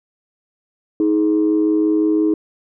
sine tone pair together, 315.9 / 421.7 Hz, D#4 / G#4, +26 / +26 cents, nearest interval perfect fourth, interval 500 cents, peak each -13 / -19 dBFS, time 1-2.34 s, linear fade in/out 2 ms, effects tanh soft clip ceiling -7 dBFS

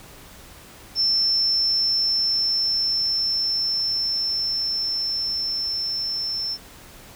sine tone with level ramp, 5350 Hz, E8, 25 cents sharp, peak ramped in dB -17 to -24 dBFS, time 0.95-6.58 s, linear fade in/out 50 ms, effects pink hiss -45 dBFS RMS until 7.15 s

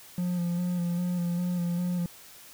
triangle tone with vibrato, 175.7 Hz, F3, 11 cents sharp, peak -24 dBFS, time 0.18-2.06 s, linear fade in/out 2 ms, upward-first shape square, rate 2.5 Hz, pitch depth 24 cents each way, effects white hiss -50 dBFS RMS until 2.53 s

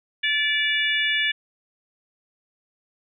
harmonic tone, 580 Hz, D5, 22 cents flat, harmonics 3 / 4 / 5 / 6, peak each -24 / -25 / -26 / -27 dBFS, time 0.23-1.32 s, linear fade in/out 10 ms, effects none

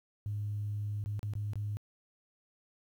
sine tone with dropouts, 103.83 Hz, G#2, in tune, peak -32 dBFS, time 0.26-1.77 s, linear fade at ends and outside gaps 0 ms, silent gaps 1.04-1.06 / 1.193-1.23 / 1.336-1.353 / 1.534-1.556 s, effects tanh soft clip ceiling -28 dBFS + 11-bit

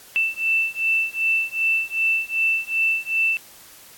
sine beating tone pair, 2661 / 2663.6 Hz, E7 / E7, +16 / +17 cents, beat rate 2.6 Hz, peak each -22 dBFS, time 0.16-3.37 s, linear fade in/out 0 ms, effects white hiss -46 dBFS RMS until 3.97 s + AAC 64 kbps

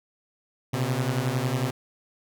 sawtooth beating tone pair, 122.2 / 133.2 Hz, B2 / C3, -18 / +31 cents, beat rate 11 Hz, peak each -23 dBFS, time 0.73-1.71 s, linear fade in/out 10 ms, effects none

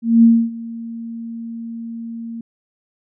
sine tone with ADSR envelope, 230 Hz, A#3, 23 cents flat, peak -5 dBFS, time 0.02-2.41 s, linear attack 210 ms, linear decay 270 ms, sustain -21 dB, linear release 4 ms, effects none

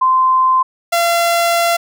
sine / sawtooth tone pair in turn, 1037 / 683.4 Hz, C6 / F5, -16 / -38 cents, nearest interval perfect fifth, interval 722 cents, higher first, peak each -9 / -8 dBFS, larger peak second, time 0.01-0.63 / 0.92-1.77 s, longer second, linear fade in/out 10 ms, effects none

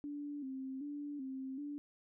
sine tone with vibrato, 277.2 Hz, C#4, in tune, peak -40 dBFS, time 0.04-1.78 s, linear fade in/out 0 ms, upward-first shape square, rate 1.3 Hz, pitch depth 80 cents each way, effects none

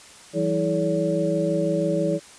sine tone cluster, 167.2 / 193.3 / 323.9 / 426.6 / 569 Hz, E3 / G3 / E4 / G#4 / C#5, +25 / -24 / -30 / +46 / +45 cents, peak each -26 / -31 / -26 / -28 / -24 dBFS, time 0.33-2.2 s, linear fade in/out 50 ms, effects white hiss -46 dBFS RMS until 2.38 s + resampled to 22050 Hz

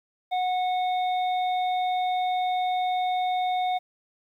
harmonic tone, 733 Hz, F#5, 16 cents flat, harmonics 1 / 3 / 5, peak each -23 / -38 / -38 dBFS, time 0.31-3.79 s, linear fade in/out 20 ms, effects 10-bit

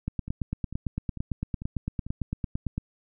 two click trains, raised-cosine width 5 ms, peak -24 / -16 dBFS, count 5 / 25, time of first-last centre 0.28-2.066 / 0.08-2.78 s, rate 2.24 / 8.89 Hz, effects none

